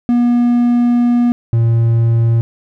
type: tone pair in turn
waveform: triangle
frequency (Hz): 240.7 / 115.45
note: B3 / A#2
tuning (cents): -44 / -16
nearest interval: octave + minor second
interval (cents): 1272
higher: first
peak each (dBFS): -7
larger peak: neither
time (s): 0.09-1.32 / 1.53-2.41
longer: first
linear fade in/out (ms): 0
effects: none